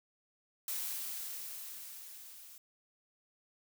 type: noise with level ramp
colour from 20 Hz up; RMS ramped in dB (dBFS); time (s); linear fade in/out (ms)
blue; -37 to -54; 0.68-2.58; 2
effects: none